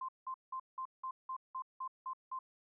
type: tone bursts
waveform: sine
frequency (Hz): 1044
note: C6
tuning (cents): -4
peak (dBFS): -38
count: 10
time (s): 0.01-2.39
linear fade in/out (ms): 5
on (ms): 76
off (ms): 180
effects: none